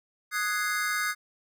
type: chord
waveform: square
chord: Ab dominant seventh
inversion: second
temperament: equal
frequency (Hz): 1244.5 / 1480 / 1661.2 / 2093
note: Eb6 / Gb6 / Ab6 / C7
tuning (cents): 0 / 0 / 0 / 0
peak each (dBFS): -33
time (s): 0.31-1.15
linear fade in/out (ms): 50
effects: none